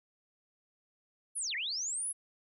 sine linear two-way sweep, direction down then up, 11000 to 1760 to 11000 Hz, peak -33 dBFS, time 1.35-2.13 s, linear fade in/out 20 ms, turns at 1.55 s, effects none

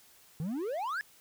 triangle exponential sweep, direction up, 146.83 to 1757 Hz, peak -30 dBFS, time 0.4-1.01 s, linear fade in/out 0 ms, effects white hiss -60 dBFS RMS until 1.2 s

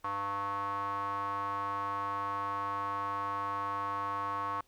square tone with band-pass filter, 100 Hz, G2, 35 cents sharp, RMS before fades -35 dBFS, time 0.04-4.61 s, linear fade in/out 5 ms, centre 1100 Hz, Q 6.7, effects pink hiss -69 dBFS RMS until 4.67 s

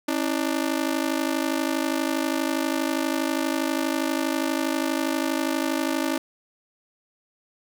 sawtooth ring-modulated tone, 296.9 Hz, D4, 19 cents sharp, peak -16 dBFS, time 0.08-6.18 s, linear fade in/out 5 ms, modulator 26.2 Hz, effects none

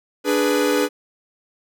45% pulse chord, G# diminished, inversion second, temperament equal, 293.7 / 415.3 / 493.9 Hz, D4 / G#4 / B4, 0 / 0 / 0 cents, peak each -21 dBFS, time 0.24-0.89 s, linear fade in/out 50 ms, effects none

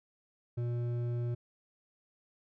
triangle tone with hard clipping, 120 Hz, B2, 49 cents flat, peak -33 dBFS, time 0.57-1.35 s, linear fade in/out 10 ms, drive 12 dB, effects none

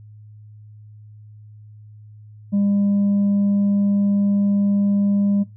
triangle tone with tanh clipping, 201.2 Hz, G3, 45 cents sharp, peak -16 dBFS, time 2.52-5.44 s, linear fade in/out 20 ms, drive 7 dB, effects noise-tail reverb RT60 0.2 s tail -19 dB re dry + added 106 Hz sine -40 dBFS peak until 5.56 s

